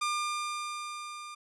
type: tone with level ramp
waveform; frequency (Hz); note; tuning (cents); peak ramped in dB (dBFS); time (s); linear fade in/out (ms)
sawtooth; 1200; D6; +37; -24 to -38; 0.01-1.35; 10
effects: resampled to 24000 Hz